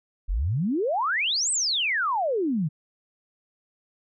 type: exponential two-way sweep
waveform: sine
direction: up then down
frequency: 38.89 to 8500 to 141.9 Hz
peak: -22 dBFS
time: 0.28-2.69 s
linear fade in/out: 20 ms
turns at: 1.51 s
effects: none